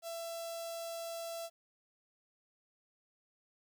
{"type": "tone with notch filter", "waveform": "sawtooth", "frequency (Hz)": 669, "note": "E5", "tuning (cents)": 25, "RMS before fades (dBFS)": -42, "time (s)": [0.02, 1.5], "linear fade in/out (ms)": 50, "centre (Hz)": 1800, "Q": 0.64, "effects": ["12-bit"]}